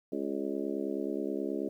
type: harmonic tone with a mistuned harmonic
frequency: 69.4 Hz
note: C#2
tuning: 3 cents sharp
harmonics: 3 / 4 / 5 / 6 / 7 / 8 / 9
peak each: -40 / -36 / -36 / -37 / -48 / -44 / -45 dBFS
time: 0.12-1.69 s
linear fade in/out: 5 ms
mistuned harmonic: 8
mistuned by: +27 cents
effects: 11-bit